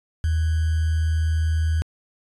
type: tone with sample-and-hold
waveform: sine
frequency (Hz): 79.9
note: D#2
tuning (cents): +47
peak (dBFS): -18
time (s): 0.24-1.82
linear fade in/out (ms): 0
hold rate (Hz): 1575
effects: resampled to 24000 Hz